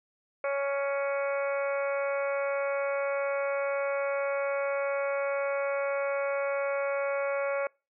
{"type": "harmonic tone", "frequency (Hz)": 278.6, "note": "C#4", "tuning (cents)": 9, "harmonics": [2, 3, 4, 5, 6, 7, 8, 9], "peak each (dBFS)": [-28, -42, -38, -38, -45, -47, -39, -48], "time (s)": [0.44, 7.67], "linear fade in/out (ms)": 2, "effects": ["noise-tail reverb RT60 0.3 s tail -26 dB re dry"]}